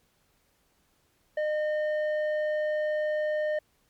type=tone with low-pass filter; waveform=square; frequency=609 Hz; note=D#5; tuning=37 cents flat; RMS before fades=-28 dBFS; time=1.37-3.59 s; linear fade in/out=5 ms; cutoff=1400 Hz; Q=1.8; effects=pink hiss -69 dBFS RMS until 3.89 s + MP3 96 kbps